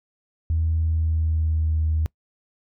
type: tone with pitch glide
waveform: sine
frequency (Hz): 80.7 to 78.72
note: E2 to D#2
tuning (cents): -36 to +21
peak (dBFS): -18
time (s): 0.5-2.06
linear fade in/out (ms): 0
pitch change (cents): -43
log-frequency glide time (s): 0.8-1.75
effects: noise-tail reverb RT60 0.1 s tail -25 dB re dry + tanh soft clip ceiling -14 dBFS